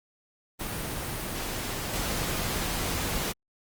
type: noise with level steps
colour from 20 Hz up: pink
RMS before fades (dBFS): -33 / -30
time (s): 0.59-3.33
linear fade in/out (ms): 20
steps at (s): 1.93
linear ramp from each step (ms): 10
effects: Opus 32 kbps